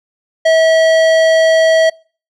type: tone with tanh clipping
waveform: sine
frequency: 646 Hz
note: E5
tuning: 35 cents flat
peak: -9 dBFS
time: 0.45-1.9 s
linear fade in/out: 10 ms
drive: 16 dB
effects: noise-tail reverb RT60 0.4 s tail -26 dB re dry